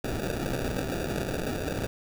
violet noise with sample-and-hold, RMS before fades -31 dBFS, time 0.04-1.87 s, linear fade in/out 5 ms, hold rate 1050 Hz, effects none

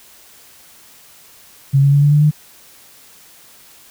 sine tone with pitch steps, 137.6 / 140.17 / 142.78 / 145.45 / 148.16 / 150.92 Hz, C#3 / C#3 / D3 / D3 / D3 / D3, -12 / +20 / -48 / -16 / +16 / +48 cents, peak -8 dBFS, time 1.73-2.312 s, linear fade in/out 20 ms, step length 97 ms, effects white hiss -45 dBFS RMS until 3.9 s

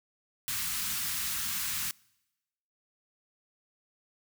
white band-stop noise, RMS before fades -33 dBFS, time 0.48-1.91 s, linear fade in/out 0 ms, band 230 to 1100 Hz, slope 24 dB/octave, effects noise-tail reverb RT60 1.0 s tail -26 dB re dry

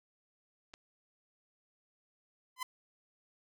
clicks, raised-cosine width 0.2 ms, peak -40 / -31 dBFS, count 2, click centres 0.736 / 0.739 s
sawtooth tone with exponential growth, 1019 Hz, C6, 46 cents flat, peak -28 dBFS, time 2.56-2.63 s, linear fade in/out 5 ms, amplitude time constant 15 ms
effects none

